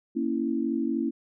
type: chord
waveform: sine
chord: A# diminished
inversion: none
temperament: equal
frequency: 233.1 / 277.2 / 329.6 Hz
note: A#3 / C#4 / E4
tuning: 0 / 0 / 0 cents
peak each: -29 / -29 / -29 dBFS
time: 0.15-1.11 s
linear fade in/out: 20 ms
effects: none